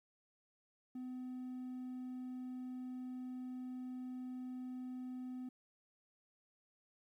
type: tone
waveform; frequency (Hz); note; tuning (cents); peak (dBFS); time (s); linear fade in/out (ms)
triangle; 253.3; B3; +44; -40; 0.95-5.49; 5
effects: tanh soft clip ceiling -36 dBFS + 13-bit